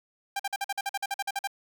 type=tone bursts; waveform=sawtooth; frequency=794 Hz; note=G5; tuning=22 cents sharp; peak=-24 dBFS; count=14; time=0.36-1.474 s; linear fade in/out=5 ms; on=35 ms; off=48 ms; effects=none